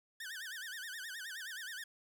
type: tone with vibrato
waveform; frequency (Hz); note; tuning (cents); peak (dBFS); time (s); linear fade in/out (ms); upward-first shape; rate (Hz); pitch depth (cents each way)
sawtooth; 1661.2; G#6; 0; -39; 0.2-1.84; 5; sine; 9.5; 200
effects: 11-bit